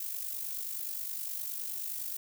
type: noise with amplitude modulation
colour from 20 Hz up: violet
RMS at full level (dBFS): -35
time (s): 0-2.17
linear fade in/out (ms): 5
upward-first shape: sine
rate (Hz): 49.6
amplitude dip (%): 55
effects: none